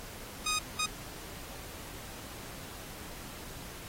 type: tone bursts at uneven times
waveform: 10% pulse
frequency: 1244.5 Hz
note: D#6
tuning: in tune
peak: -21 dBFS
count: 2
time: 0.46-0.59 / 0.79-0.86 s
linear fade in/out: 5 ms
effects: pink hiss -46 dBFS RMS until 3.88 s + AAC 48 kbps